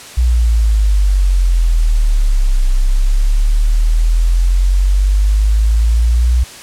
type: exponential two-way sweep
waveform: sine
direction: down then up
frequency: 61.74 to 31.93 to 61.74 Hz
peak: -8 dBFS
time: 0.17-6.44 s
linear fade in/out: 10 ms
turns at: 2.66 s
effects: white hiss -33 dBFS RMS until 6.62 s + low-pass 9000 Hz 12 dB/octave